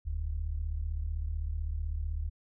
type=tone pair together; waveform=sine; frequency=40.31 / 76.1 Hz; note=E1 / D#2; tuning=-38 / -38 cents; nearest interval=major seventh; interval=1100 cents; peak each=-34 / -33 dBFS; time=0.05-2.3 s; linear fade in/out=20 ms; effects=none